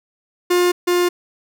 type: tone pair in turn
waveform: 45% pulse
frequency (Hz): 355.5 / 354.1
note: F4 / F4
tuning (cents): +31 / +24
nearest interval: unison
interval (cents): 7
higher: first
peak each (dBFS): -13 / -14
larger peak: first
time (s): 0.5-0.72 / 0.87-1.09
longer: neither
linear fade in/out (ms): 10
effects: none